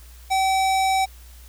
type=tone with low-pass filter; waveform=square; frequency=767 Hz; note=G5; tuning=38 cents flat; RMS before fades=-20 dBFS; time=0.3-1.06 s; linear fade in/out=20 ms; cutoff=9200 Hz; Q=1; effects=added 60 Hz sine -42 dBFS peak until 1.48 s + white hiss -51 dBFS RMS until 1.48 s